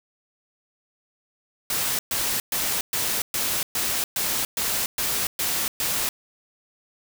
white noise bursts, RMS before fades -25 dBFS, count 11, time 1.7-6.09 s, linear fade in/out 2 ms, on 290 ms, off 120 ms, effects none

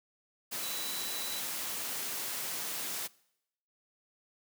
sine tone in noise, 3957 Hz, B7, 3 cents sharp, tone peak -41 dBFS, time 0.62-1.41 s, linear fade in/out 20 ms, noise white, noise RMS -37 dBFS, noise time 0.51-3.08 s, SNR -7 dB, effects noise-tail reverb RT60 0.8 s tail -23 dB re dry + high-pass 150 Hz 12 dB/octave

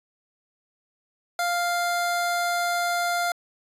25% pulse tone, 698.5 Hz, F5, in tune, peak -19 dBFS, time 1.39-3.32 s, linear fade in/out 2 ms, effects resampled to 32000 Hz

